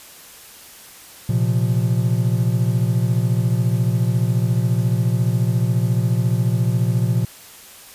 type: chord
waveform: triangle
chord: Bb suspended second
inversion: none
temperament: equal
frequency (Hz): 116.54 / 130.81 / 174.61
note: Bb2 / C3 / F3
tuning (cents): 0 / 0 / 0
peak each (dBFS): -16 / -19 / -21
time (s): 1.29-7.25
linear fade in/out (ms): 5
effects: white hiss -42 dBFS RMS until 7.94 s + resampled to 32000 Hz